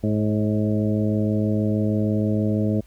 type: harmonic tone with a mistuned harmonic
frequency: 106.3 Hz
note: G#2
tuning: 41 cents sharp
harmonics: 1 / 2 / 3 / 4 / 5 / 6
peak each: -23 / -22 / -27 / -31 / -31 / -33 dBFS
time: 0.03-2.81 s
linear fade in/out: 10 ms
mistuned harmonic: 5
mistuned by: +28 cents
effects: added 50 Hz sine -48 dBFS peak until 2.86 s + pink hiss -58 dBFS RMS until 2.86 s